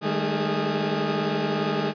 20% pulse tone cluster, 154.5 / 199.8 / 217.2 / 411.4 Hz, D#3 / G3 / A3 / G#4, -12 / +33 / -22 / -16 cents, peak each -24 dBFS, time 0.01-1.94 s, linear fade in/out 50 ms, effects resampled to 11025 Hz

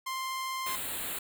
sawtooth tone with vibrato, 1049 Hz, C6, 4 cents sharp, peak -29 dBFS, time 0.06-0.76 s, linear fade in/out 10 ms, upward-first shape sine, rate 20 Hz, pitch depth 10 cents each way
white band-stop noise, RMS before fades -36 dBFS, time 0.66-1.19 s, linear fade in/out 5 ms, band 4300 to 7200 Hz, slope 96 dB/octave
effects none

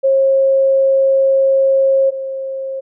sine tone pair in turn, 539 / 535.3 Hz, C#5 / C5, -49 / +39 cents, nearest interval unison, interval 12 cents, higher first, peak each -9 / -20 dBFS, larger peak first, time 0.03-2.11 / 2.11-2.81 s, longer first, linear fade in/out 20 ms, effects none

